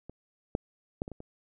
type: clicks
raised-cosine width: 2 ms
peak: -29 / -14 / -17 / -26 / -28 / -30 dBFS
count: 6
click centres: 0.096 / 0.551 / 1.019 / 1.079 / 1.117 / 1.204 s
effects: none